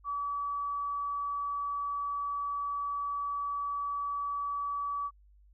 sine tone, 1145 Hz, D6, 44 cents flat, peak -31 dBFS, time 0.04-5.11 s, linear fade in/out 50 ms, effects added 50 Hz sine -57 dBFS peak until 5.53 s

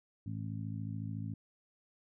harmonic tone, 53.9 Hz, A1, 35 cents flat, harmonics 2 / 3 / 4 / 5, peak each -39 / -43 / -45 / -47 dBFS, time 0.26-1.34 s, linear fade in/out 5 ms, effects none

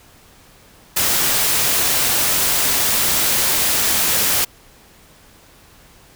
white noise, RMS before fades -17 dBFS, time 0.96-4.45 s, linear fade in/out 10 ms, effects pink hiss -48 dBFS RMS until 6.15 s

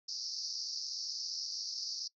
white band-pass noise, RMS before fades -40 dBFS, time 0.08-2.08 s, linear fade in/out 10 ms, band 4500 to 5700 Hz, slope 96 dB/octave, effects noise-tail reverb RT60 0.1 s tail -23 dB re dry

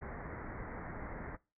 pink low-pass noise, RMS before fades -44 dBFS, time 0.01-1.37 s, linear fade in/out 20 ms, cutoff 2100 Hz, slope 96 dB/octave, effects noise-tail reverb RT60 0.3 s tail -22 dB re dry

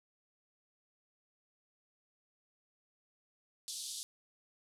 pink band-pass noise, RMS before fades -43 dBFS, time 3.68-4.03 s, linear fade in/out 0 ms, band 3500 to 11000 Hz, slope 48 dB/octave, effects none

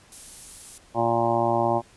violet noise, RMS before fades -37 dBFS, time 0.12-0.78 s, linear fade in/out 2 ms
harmonic tone, 116.54 Hz, A#2, in tune, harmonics 1 / 2 / 3 / 5 / 6 / 7 / 8 / 9, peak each -31 / -31 / -27 / -26 / -27 / -26 / -29 / -32 dBFS, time 0.94-1.82 s, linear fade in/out 50 ms
effects pink hiss -54 dBFS RMS until 1.96 s + resampled to 24000 Hz

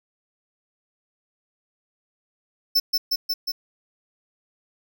square tone with echo, 5300 Hz, E8, 9 cents sharp, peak -16 dBFS, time 2.75-2.8 s, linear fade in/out 10 ms, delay 180 ms, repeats 4, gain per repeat -2 dB, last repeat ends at 3.52 s, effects none

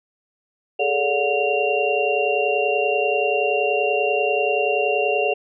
sine tone cluster, 412.7 / 443.1 / 574 / 724 / 2763 Hz, G#4 / A4 / D5 / F#5 / F7, -11 / +12 / -40 / -38 / -19 cents, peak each -24 dBFS, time 0.79-5.34 s, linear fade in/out 10 ms, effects none

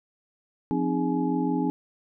sine tone cluster, 175.9 / 261.8 / 307.6 / 412.1 / 844 Hz, F3 / C4 / D#4 / G#4 / G#5, +13 / +1 / -20 / -13 / +28 cents, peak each -30 / -26 / -28 / -33 / -33 dBFS, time 0.71-1.7 s, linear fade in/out 0 ms, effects none

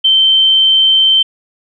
sine tone, 3109 Hz, G7, 15 cents flat, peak -6 dBFS, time 0.04-1.23 s, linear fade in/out 10 ms, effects none

